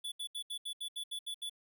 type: tone bursts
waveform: square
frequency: 3447 Hz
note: A7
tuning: 36 cents flat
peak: -38 dBFS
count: 10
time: 0.04-1.497 s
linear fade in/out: 10 ms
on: 80 ms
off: 73 ms
effects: none